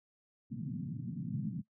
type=band-pass noise; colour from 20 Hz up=pink; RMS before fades=-39 dBFS; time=0.5-1.62 s; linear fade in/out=20 ms; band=120 to 240 Hz; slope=48 dB/octave; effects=noise-tail reverb RT60 0.1 s tail -18 dB re dry